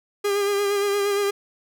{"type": "tone with vibrato", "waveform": "45% pulse", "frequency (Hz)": 404.1, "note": "G#4", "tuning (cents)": -47, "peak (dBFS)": -20, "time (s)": [0.24, 1.31], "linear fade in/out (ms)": 10, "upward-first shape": "sine", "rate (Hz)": 8.6, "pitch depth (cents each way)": 31, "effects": []}